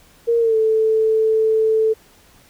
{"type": "tone with pitch glide", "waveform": "sine", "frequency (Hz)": [466.2, 440], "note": ["A#4", "A4"], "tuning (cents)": [0, 0], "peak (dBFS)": -13, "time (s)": [0.27, 1.94], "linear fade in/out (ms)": 20, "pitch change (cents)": -100, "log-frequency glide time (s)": [0.39, 0.56], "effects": ["pink hiss -51 dBFS RMS until 2.49 s"]}